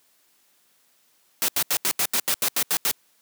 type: noise bursts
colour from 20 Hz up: white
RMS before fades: -22 dBFS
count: 11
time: 1.42-2.913 s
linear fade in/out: 0 ms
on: 63 ms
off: 80 ms
effects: white hiss -63 dBFS RMS until 3.21 s + high-pass 150 Hz 12 dB/octave